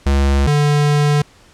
square tone pair in turn, 69.3 / 146.84 Hz, C#2 / D3, 0 / 0 cents, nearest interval octave + minor second, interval 1300 cents, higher second, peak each -12 dBFS, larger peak neither, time 0.06-0.47 / 0.47-1.22 s, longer second, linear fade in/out 5 ms, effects pink hiss -48 dBFS RMS until 1.53 s + low-pass 8000 Hz 12 dB/octave

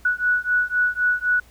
sine beating tone pair, 1471 / 1474.9 Hz, F#6 / F#6, -11 / -6 cents, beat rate 3.9 Hz, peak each -21 dBFS, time 0.05-1.4 s, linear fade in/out 5 ms, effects added 60 Hz sine -50 dBFS peak until 1.5 s + pink hiss -54 dBFS RMS until 1.5 s

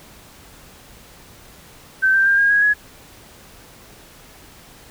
sine tone with pitch steps, 1545 / 1571.1 / 1597.6 / 1624.6 / 1652.1 / 1680 Hz, G6 / G6 / G6 / G#6 / G#6 / G#6, -26 / +3 / +32 / -39 / -10 / +19 cents, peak -12 dBFS, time 2.02-2.74 s, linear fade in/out 20 ms, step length 120 ms, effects pink hiss -45 dBFS RMS until 4.9 s

